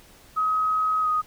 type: tone with pitch glide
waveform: sine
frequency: 1268 to 1246.9 Hz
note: D#6 to D#6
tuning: +32 to +3 cents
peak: -20 dBFS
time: 0.36-1.22 s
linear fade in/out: 20 ms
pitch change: -29 cents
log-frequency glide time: 1.01-1.08 s
effects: pink hiss -52 dBFS RMS until 1.26 s